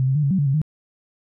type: tone with pitch steps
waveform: sine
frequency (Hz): 130.5 / 133.4 / 149.7 / 139.2 / 189.9 / 143.6 / 135.4 / 153.9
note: C3 / C3 / D3 / C#3 / F#3 / D3 / C#3 / D#3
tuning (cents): -4 / +34 / +33 / +8 / +45 / -39 / -40 / -19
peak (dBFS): -16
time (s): 0-0.616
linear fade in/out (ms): 0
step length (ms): 77
effects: none